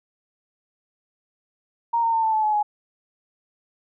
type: tone with pitch steps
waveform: sine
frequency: 932.3 / 915.8 / 899.5 / 883.5 / 867.9 / 852.5 / 837.3 Hz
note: A#5 / A#5 / A5 / A5 / A5 / G#5 / G#5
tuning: 0 / -31 / +38 / +7 / -24 / +45 / +14 cents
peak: -18 dBFS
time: 1.93-2.63 s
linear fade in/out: 10 ms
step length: 100 ms
effects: none